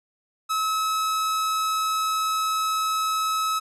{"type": "tone", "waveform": "45% pulse", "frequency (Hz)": 1289, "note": "E6", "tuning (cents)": -39, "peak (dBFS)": -22, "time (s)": [0.49, 3.6], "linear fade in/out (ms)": 20, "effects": ["resampled to 32000 Hz"]}